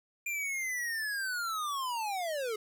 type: linear sweep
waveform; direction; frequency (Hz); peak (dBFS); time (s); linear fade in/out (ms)
square; down; 2407 to 415.3; -33; 0.26-2.56; 5
effects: none